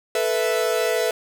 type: chord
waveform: 45% pulse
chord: A suspended second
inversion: none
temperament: equal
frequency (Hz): 440 / 493.9 / 659.3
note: A4 / B4 / E5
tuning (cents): 0 / 0 / 0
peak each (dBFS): -24 / -24 / -24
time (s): 0.15-1.11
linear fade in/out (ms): 2
effects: none